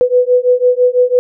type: beating tone pair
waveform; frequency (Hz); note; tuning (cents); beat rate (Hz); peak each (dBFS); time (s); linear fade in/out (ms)
sine; 493.9 / 499.9; B4 / B4; 0 / +21; 6; -11; 0.01-1.19; 0
effects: none